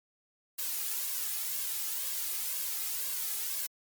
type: noise with flanger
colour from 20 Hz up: blue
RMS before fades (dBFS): -34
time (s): 0.58-3.67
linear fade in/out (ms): 10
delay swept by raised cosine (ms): 1.8 to 2.43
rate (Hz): 2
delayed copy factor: +0.6
effects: MP3 96 kbps